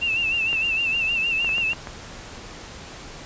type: tone with vibrato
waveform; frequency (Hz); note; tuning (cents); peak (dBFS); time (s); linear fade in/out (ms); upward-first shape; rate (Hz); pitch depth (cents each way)
sine; 2697; E7; +39; -20; 0.01-1.74; 20; sine; 6.5; 67
type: clicks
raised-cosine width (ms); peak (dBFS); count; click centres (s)
0.5; -18; 6; 0.53 / 1.446 / 1.492 / 1.582 / 1.733 / 1.872
effects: pink hiss -39 dBFS RMS until 3.25 s + resampled to 16000 Hz